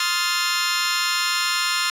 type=chord; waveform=15% pulse; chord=F dominant seventh; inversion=second; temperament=just; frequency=1047.7 / 1257.2 / 1396.9 / 1746.1 Hz; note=C6 / Eb6 / F6 / A6; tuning=+2 / +18 / 0 / -14 cents; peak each=-20 / -21 / -18 / -20 dBFS; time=0-1.9 s; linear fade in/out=2 ms; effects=low-pass 11000 Hz 12 dB/octave